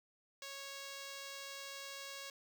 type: tone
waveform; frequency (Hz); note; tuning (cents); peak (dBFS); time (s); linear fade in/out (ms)
5% pulse; 552; C#5; -7; -34; 0.42-2.3; 2
effects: none